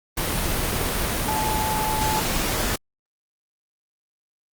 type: tone in noise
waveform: sine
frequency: 868 Hz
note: A5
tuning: 24 cents flat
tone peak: -23 dBFS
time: 1.28-2.2 s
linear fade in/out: 5 ms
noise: pink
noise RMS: -24 dBFS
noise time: 0.17-2.76 s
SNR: -2 dB
effects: Opus 24 kbps